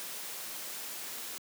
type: noise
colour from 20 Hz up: white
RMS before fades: -41 dBFS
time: 0-1.38 s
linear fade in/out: 0 ms
effects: high-pass 200 Hz 12 dB/octave